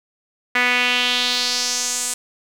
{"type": "tone with band-pass filter sweep", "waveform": "sawtooth", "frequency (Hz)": 246.9, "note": "B3", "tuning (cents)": 0, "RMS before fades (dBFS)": -20, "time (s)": [0.55, 2.14], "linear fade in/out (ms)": 5, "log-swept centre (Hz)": [2000, 8400], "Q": 2.9, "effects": ["7-bit"]}